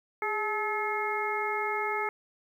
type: harmonic tone with a mistuned harmonic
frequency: 430 Hz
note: A4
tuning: 40 cents flat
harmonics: 1 / 2 / 3 / 4 / 5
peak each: -34 / -33 / -34 / -40 / -33 dBFS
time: 0.22-2.09 s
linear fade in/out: 2 ms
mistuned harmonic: 1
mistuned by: -65 cents
effects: 10-bit